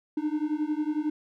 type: beating tone pair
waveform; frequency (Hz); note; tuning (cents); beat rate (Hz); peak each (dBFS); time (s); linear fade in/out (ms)
triangle; 298.1 / 309.1; D4 / D#4; +26 / -11; 11; -27; 0.17-1.1; 5
effects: none